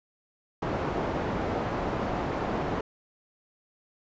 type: low-pass noise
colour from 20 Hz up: white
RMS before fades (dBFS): -30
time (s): 0.62-2.81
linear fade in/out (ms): 5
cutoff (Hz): 730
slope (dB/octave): 12
effects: resampled to 16000 Hz